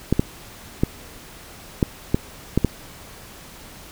clicks, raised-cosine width 3 ms, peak -3 dBFS, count 7, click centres 0.126 / 0.195 / 0.835 / 1.828 / 2.145 / 2.576 / 2.647 s, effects pink hiss -42 dBFS RMS until 3.91 s

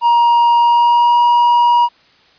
triangle tone with pitch glide, 945 to 956.5 Hz, A#5 to A#5, +23 to +44 cents, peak -6 dBFS, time 0.01-1.89 s, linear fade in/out 50 ms, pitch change +21 cents, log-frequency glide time 0.58-1.2 s, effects white hiss -50 dBFS RMS until 2.38 s + resampled to 11025 Hz

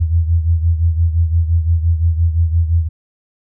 sine beating tone pair, 82.1 / 87.9 Hz, E2 / F2, -6 / +12 cents, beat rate 5.8 Hz, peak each -12 / -18 dBFS, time 0-2.89 s, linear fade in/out 20 ms, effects none

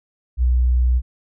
sine tone, 61.8 Hz, B1, 2 cents sharp, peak -13 dBFS, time 0.37-1.02 s, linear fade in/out 50 ms, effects none

